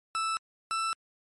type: tone pair in turn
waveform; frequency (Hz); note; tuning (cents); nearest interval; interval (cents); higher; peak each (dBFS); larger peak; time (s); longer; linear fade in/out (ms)
40% pulse; 1318.5 / 1327.7; E6 / E6; 0 / +12; unison; 12; second; -27; neither; 0.15-0.37 / 0.71-0.93; neither; 0
effects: MP3 48 kbps